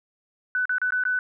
sine tone with dropouts, 1497 Hz, F#6, 20 cents sharp, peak -21 dBFS, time 0.55-1.19 s, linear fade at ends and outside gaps 1 ms, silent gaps 0.655-0.694 / 0.783-0.816 / 0.906-0.922 / 1.037-1.052 s, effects none

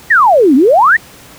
sine exponential two-way sweep, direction down then up, 1961 to 246.9 to 1961 Hz, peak -4 dBFS, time 0.1-0.97 s, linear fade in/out 10 ms, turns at 0.55 s, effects pink hiss -37 dBFS RMS until 1.38 s + high-pass 60 Hz 12 dB/octave

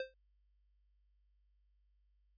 square tone with exponential decay, 523.3 Hz, C5, in tune, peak -35 dBFS, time 0-0.14 s, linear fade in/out 2 ms, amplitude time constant 29 ms, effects added 50 Hz sine -70 dBFS peak until 2.37 s + resampled to 11025 Hz

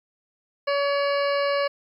harmonic tone with a mistuned harmonic, 566 Hz, C#5, 36 cents sharp, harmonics 1 / 2 / 3 / 4 / 5 / 7 / 8 / 9, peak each -22 / -28 / -32 / -34 / -36 / -39 / -40 / -41 dBFS, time 0.67-1.68 s, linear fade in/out 10 ms, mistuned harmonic 7, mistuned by +61 cents, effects 10-bit

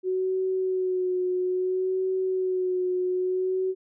sine tone with vibrato, 370.3 Hz, F#4, 1 cent sharp, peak -23 dBFS, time 0.03-3.75 s, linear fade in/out 50 ms, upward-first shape sine, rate 0.6 Hz, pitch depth 27 cents each way, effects none

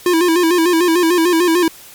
square tone with vibrato, 340.7 Hz, F4, 43 cents flat, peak -11 dBFS, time 0.06-1.68 s, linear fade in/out 2 ms, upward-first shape square, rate 6.7 Hz, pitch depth 79 cents each way, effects white hiss -39 dBFS RMS until 1.94 s + MP3 96 kbps

